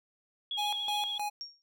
sine tone with vibrato, 3318 Hz, G#7, 2 cents flat, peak -32 dBFS, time 0.51-1.18 s, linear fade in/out 2 ms, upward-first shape sine, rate 14 Hz, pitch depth 28 cents each way
square tone with tremolo, 830.6 Hz, G#5, in tune, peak -32 dBFS, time 0.57-1.3 s, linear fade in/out 20 ms, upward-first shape square, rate 3.2 Hz, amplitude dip 80%
sine tone with exponential decay, 5550 Hz, F8, 12 cents flat, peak -34 dBFS, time 1.41-1.62 s, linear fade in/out 0 ms, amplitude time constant 45 ms
effects none

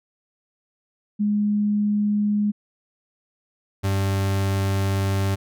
sine / 40% pulse tone pair in turn, 207.7 / 97.65 Hz, G#3 / G2, 0 / -6 cents, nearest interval octave + minor second, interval 1306 cents, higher first, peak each -18 / -19 dBFS, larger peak first, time 1.19-2.52 / 3.83-5.36 s, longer second, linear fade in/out 20 ms, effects none

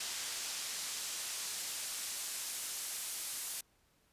pink noise with band-pass filter sweep, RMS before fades -41 dBFS, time 0-3.61 s, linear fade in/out 5 ms, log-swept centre 5900 to 10000 Hz, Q 0.79, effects pink hiss -72 dBFS RMS until 4.12 s + resampled to 32000 Hz

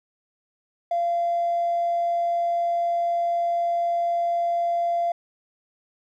triangle tone, 688 Hz, F5, 26 cents flat, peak -17 dBFS, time 0.91-5.12 s, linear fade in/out 5 ms, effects tanh soft clip ceiling -18 dBFS

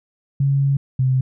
sine tone pair in turn, 138.59 / 130.12 Hz, C#3 / C3, 0 / -9 cents, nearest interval minor second, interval 109 cents, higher first, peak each -14 dBFS, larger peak neither, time 0.4-0.77 / 0.99-1.21 s, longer first, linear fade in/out 5 ms, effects none

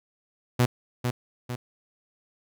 sawtooth tone with echo, 122.9 Hz, B2, 8 cents flat, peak -14 dBFS, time 0.59-0.66 s, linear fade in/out 10 ms, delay 450 ms, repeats 2, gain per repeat -6 dB, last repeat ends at 1.56 s, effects none

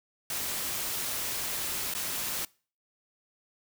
white noise with dropouts, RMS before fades -33 dBFS, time 0.3-2.45 s, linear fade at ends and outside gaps 2 ms, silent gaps 1.939-1.949 s, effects noise-tail reverb RT60 0.4 s tail -24 dB re dry

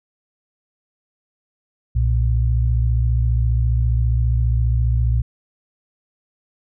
sine tone pair together, 61.74 / 116.55 Hz, B1 / A#2, 0 / 0 cents, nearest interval major seventh, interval 1100 cents, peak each -16 / -19 dBFS, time 1.95-5.22 s, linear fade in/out 10 ms, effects none

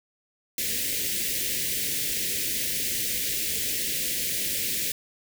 white band-stop noise, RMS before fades -28 dBFS, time 0.58-4.92 s, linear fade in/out 2 ms, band 540 to 1800 Hz, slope 48 dB/octave, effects none

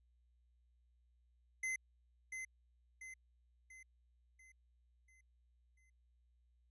square tone with echo, 2058 Hz, C7, 29 cents flat, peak -38 dBFS, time 1.63-1.76 s, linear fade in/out 5 ms, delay 690 ms, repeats 6, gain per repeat -6 dB, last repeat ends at 5.9 s, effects added 60 Hz sine -70 dBFS peak until 6.7 s + resampled to 24000 Hz

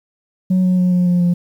sine tone with pitch steps, 185 / 182.98 / 180.98 / 179.01 / 177.05 / 175.12 Hz, F#3 / F#3 / F#3 / F3 / F3 / F3, 0 / -19 / -38 / +43 / +24 / +5 cents, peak -9 dBFS, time 0.5-1.34 s, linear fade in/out 10 ms, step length 140 ms, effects tanh soft clip ceiling -10 dBFS + 8-bit

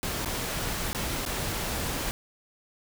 pink noise with dropouts, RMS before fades -31 dBFS, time 0.03-2.11 s, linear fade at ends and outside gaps 0 ms, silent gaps 0.248-0.258 / 0.93-0.948 / 1.252-1.262 s, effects none

